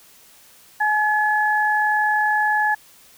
sine tone pair together, 847.1 / 1706 Hz, G#5 / G#6, +34 / +46 cents, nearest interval octave, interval 1212 cents, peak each -19 / -19 dBFS, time 0.8-2.75 s, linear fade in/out 10 ms, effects white hiss -50 dBFS RMS until 3.17 s

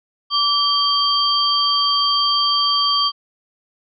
sine tone cluster, 1155 / 3183 / 4627 Hz, D6 / G7 / D8, -29 / +26 / -27 cents, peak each -19 dBFS, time 0.3-3.12 s, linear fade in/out 50 ms, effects none

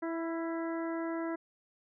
harmonic tone with a mistuned harmonic, 329.9 Hz, E4, 1 cent sharp, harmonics 1 / 2 / 3 / 4 / 5 / 6, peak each -34 / -40 / -44 / -46 / -48 / -50 dBFS, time 0.02-1.36 s, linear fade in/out 10 ms, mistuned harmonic 4, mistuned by +23 cents, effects none

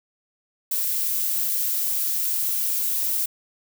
violet noise, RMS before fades -24 dBFS, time 0.71-3.26 s, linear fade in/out 5 ms, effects none

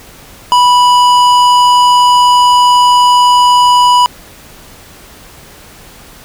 sine tone with tanh clipping, 984 Hz, B5, 7 cents flat, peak -6 dBFS, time 0.52-4.06 s, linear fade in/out 0 ms, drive 15 dB, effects pink hiss -36 dBFS RMS until 6.24 s

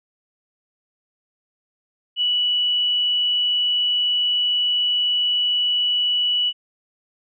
sine tone, 2949 Hz, F#7, 6 cents flat, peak -17 dBFS, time 2.16-6.53 s, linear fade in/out 50 ms, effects none

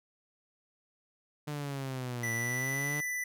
sawtooth linear two-way sweep, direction down then up, 150 to 114.7 to 150 Hz, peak -31 dBFS, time 1.47-3.01 s, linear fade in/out 10 ms, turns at 2.33 s
square tone with pitch glide, 1975.5 to 1986.9 Hz, B6 to B6, 0 to +10 cents, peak -33 dBFS, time 2.23-3.24 s, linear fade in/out 5 ms, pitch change +10 cents, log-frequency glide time 2.54-2.73 s
effects none

